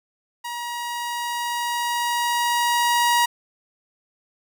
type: tone with level ramp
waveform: sawtooth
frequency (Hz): 954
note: A#5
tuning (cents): +40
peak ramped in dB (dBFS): -25 to -12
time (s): 0.44-3.26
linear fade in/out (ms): 10
effects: none